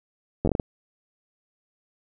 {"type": "slowing click train", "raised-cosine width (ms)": 2, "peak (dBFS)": -10, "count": 7, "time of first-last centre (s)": [0.45, 0.598], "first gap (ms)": 10, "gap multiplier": 1.36, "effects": []}